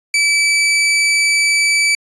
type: tone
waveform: sawtooth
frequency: 2307 Hz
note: D7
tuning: 31 cents flat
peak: -8 dBFS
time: 0.14-1.95 s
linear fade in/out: 2 ms
effects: resampled to 24000 Hz